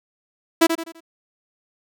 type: tone with echo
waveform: sawtooth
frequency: 329.6 Hz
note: E4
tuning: in tune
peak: -7 dBFS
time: 0.61-0.67 s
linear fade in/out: 10 ms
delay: 84 ms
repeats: 4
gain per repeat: -8 dB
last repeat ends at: 1.006 s
effects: none